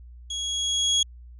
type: tone with level ramp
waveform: 30% pulse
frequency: 3320 Hz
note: G#7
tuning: 1 cent flat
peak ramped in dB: -26 to -15 dBFS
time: 0.3-1.03 s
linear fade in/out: 5 ms
effects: added 60 Hz sine -42 dBFS peak until 1.39 s + resampled to 24000 Hz